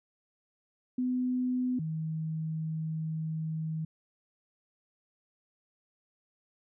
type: tone pair in turn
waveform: sine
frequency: 251.9 / 158.69 Hz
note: B3 / D#3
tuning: +34 / +34 cents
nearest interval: minor sixth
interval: 800 cents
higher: first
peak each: -27 / -31 dBFS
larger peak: first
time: 0.98-1.79 / 1.79-3.85 s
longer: second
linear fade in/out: 5 ms
effects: none